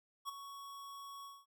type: tone with ADSR envelope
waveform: square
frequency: 1114 Hz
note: C#6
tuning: 8 cents sharp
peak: -38 dBFS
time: 0.25-1.46 s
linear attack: 37 ms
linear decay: 14 ms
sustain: -10 dB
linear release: 220 ms
effects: none